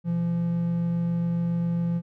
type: tone pair together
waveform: triangle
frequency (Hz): 123.47 / 170.79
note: B2 / F3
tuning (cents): 0 / -38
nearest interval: tritone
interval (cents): 562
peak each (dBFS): -32 / -21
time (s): 0.04-2.02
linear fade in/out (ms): 50
effects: none